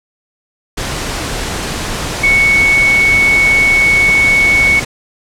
sine tone in noise, 2218 Hz, C#7, in tune, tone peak -7 dBFS, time 2.23-4.8 s, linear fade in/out 10 ms, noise pink, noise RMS -19 dBFS, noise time 0.77-4.85 s, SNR +9 dB, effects low-pass 9000 Hz 12 dB/octave

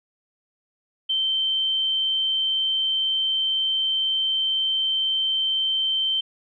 sine tone, 3111 Hz, G7, 14 cents flat, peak -20 dBFS, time 1.09-6.21 s, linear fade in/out 10 ms, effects none

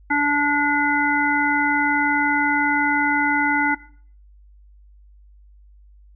harmonic tone, 290.2 Hz, D4, 21 cents flat, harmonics 1 / 3 / 5 / 7, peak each -22 / -22 / -22 / -22 dBFS, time 0.1-3.75 s, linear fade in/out 10 ms, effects noise-tail reverb RT60 0.5 s tail -18 dB re dry + added 50 Hz sine -46 dBFS peak until 6.15 s

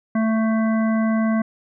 harmonic tone, 221.6 Hz, A3, 13 cents sharp, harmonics 1 / 3 / 5 / 7 / 9, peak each -17 / -27 / -31 / -34 / -36 dBFS, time 0.15-1.42 s, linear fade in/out 5 ms, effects none

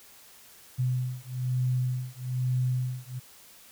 sine beating tone pair, 126.1 / 127.2 Hz, B2 / C3, +36 / -48 cents, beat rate 1.1 Hz, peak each -29 dBFS, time 0.78-3.2 s, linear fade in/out 20 ms, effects white hiss -53 dBFS RMS until 3.71 s

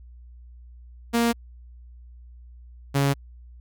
sawtooth tone pair in turn, 234 / 139.53 Hz, A#3 / C#3, +7 / +12 cents, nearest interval major sixth, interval 895 cents, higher first, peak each -15 dBFS, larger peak neither, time 1.13-1.33 / 2.94-3.14 s, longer neither, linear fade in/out 20 ms, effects added 60 Hz sine -43 dBFS peak until 3.6 s

